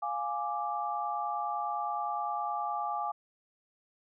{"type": "chord", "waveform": "sine", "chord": "D diminished", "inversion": "first", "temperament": "equal with one note detuned", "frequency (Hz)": [700.9, 830.6, 1174.7], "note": ["F5", "Ab5", "D6"], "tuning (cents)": [6, 0, 0], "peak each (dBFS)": [-37, -34, -35], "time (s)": [0.02, 3.12], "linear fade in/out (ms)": 10, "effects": []}